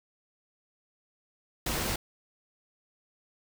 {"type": "noise", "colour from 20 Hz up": "pink", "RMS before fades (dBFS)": -31, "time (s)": [1.66, 1.96], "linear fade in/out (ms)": 5, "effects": []}